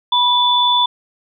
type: tone pair together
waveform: sine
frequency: 979 / 3478 Hz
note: B5 / A7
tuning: -15 / -21 cents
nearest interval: octave + minor seventh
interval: 2194 cents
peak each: -14 dBFS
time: 0.12-0.86 s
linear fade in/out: 5 ms
effects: none